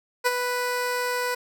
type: tone with ADSR envelope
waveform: 15% pulse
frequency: 493.9 Hz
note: B4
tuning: in tune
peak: -11 dBFS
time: 0.24-1.35 s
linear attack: 26 ms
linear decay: 32 ms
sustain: -7 dB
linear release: 9 ms
effects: none